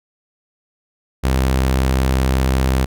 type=tone; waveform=sawtooth; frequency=65.4 Hz; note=C2; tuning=in tune; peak=-10 dBFS; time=1.23-2.86 s; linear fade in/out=20 ms; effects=none